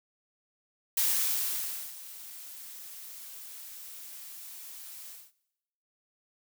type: noise with ADSR envelope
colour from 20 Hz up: blue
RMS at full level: -26 dBFS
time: 0.97-5.32 s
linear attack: 5 ms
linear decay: 950 ms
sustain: -19 dB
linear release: 220 ms
effects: noise-tail reverb RT60 0.9 s tail -20 dB re dry